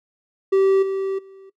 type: tone with level steps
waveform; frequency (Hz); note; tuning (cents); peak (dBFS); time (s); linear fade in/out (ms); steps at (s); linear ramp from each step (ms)
triangle; 387; G4; -22; -11 / -19 / -39; 0.52-1.5; 10; 0.82 / 1.18; 10
effects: noise-tail reverb RT60 0.1 s tail -17 dB re dry